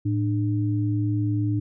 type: tone pair together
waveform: sine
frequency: 109.63 / 299.7 Hz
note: A2 / D4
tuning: -6 / +35 cents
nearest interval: octave + perfect fourth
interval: 1741 cents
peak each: -22 / -26 dBFS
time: 0.05-1.6 s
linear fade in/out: 10 ms
effects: none